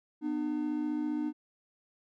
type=tone pair together; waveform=triangle; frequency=246.9 / 301.9 Hz; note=B3 / D4; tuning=0 / +48 cents; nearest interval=minor third; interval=348 cents; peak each=-34 / -29 dBFS; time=0.21-1.33 s; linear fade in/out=50 ms; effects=none